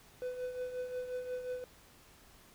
triangle tone with tremolo, 501 Hz, B4, 25 cents sharp, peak -32 dBFS, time 0.22-1.64 s, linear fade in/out 0 ms, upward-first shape triangle, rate 5.6 Hz, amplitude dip 65%, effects pink hiss -60 dBFS RMS until 2.54 s

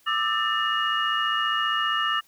sine tone cluster, 1193 / 1308 / 1785 / 2869 Hz, D6 / E6 / A6 / F7, +27 / -14 / +24 / +46 cents, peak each -27 dBFS, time 0.06-2.21 s, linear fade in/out 20 ms, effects tanh soft clip ceiling -12 dBFS + white hiss -60 dBFS RMS until 2.27 s

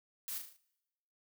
blue noise with echo, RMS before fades -41 dBFS, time 0.28-0.38 s, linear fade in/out 0 ms, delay 37 ms, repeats 5, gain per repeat -5 dB, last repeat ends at 0.565 s, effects noise-tail reverb RT60 1.0 s tail -24 dB re dry

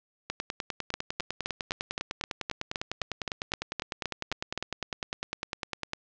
two click trains, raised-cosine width 0.2 ms, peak -13 / -14 dBFS, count 15 / 57, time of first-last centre 0.94-4.576 / 0.3-5.934 s, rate 3.85 / 9.94 Hz, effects low-pass 6000 Hz 12 dB/octave

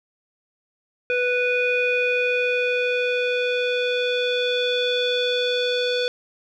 square tone with low-pass filter sweep, 493.9 Hz, B4, in tune, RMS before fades -22 dBFS, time 1.1-6.08 s, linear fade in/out 0 ms, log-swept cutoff 2300 to 3900 Hz, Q 5.2, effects none

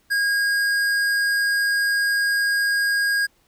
sine tone with tanh clipping, 1631 Hz, G#6, 32 cents flat, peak -20 dBFS, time 0.1-3.27 s, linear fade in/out 20 ms, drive 16 dB, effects pink hiss -62 dBFS RMS until 3.47 s

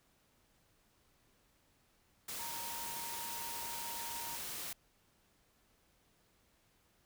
sine tone in noise, 932.3 Hz, A#5, in tune, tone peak -46 dBFS, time 2.39-4.36 s, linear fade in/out 5 ms, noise white, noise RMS -43 dBFS, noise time 2.28-4.73 s, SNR -6 dB, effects pink hiss -72 dBFS RMS until 7.05 s

